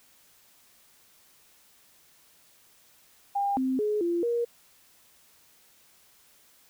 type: tone with pitch steps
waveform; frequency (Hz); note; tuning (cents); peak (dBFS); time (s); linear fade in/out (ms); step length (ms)
sine; 802 / 260.8 / 421.5 / 343.6 / 472.5; G5 / C4 / G#4 / F4 / A#4; +39 / -5 / +26 / -28 / +23; -24; 3.35-4.45; 10; 220
effects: white hiss -60 dBFS RMS until 6.69 s